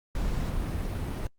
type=noise; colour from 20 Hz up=brown; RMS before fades=-30 dBFS; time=0.15-1.27 s; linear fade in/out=2 ms; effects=noise-tail reverb RT60 0.1 s tail -24 dB re dry + Opus 48 kbps